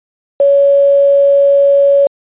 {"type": "tone with quantisation", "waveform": "sine", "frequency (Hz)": 561, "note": "C#5", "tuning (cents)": 21, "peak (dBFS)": -5, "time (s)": [0.4, 2.07], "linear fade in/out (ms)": 2, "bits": 5, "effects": ["resampled to 8000 Hz"]}